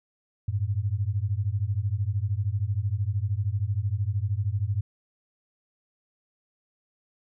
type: beating tone pair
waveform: sine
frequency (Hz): 95.1 / 108.1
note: F#2 / A2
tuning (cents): +48 / -30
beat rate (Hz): 13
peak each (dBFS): -27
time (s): 0.48-4.81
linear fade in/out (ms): 5
effects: none